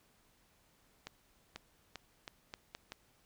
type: accelerating click train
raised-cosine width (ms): 0.2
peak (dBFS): -26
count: 7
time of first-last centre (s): 1.07-2.921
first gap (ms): 490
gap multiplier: 0.81
effects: pink hiss -70 dBFS RMS until 3.25 s